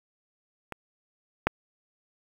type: clicks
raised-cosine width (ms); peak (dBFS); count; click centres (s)
0.5; -20 / -6; 2; 0.723 / 1.47
effects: 7-bit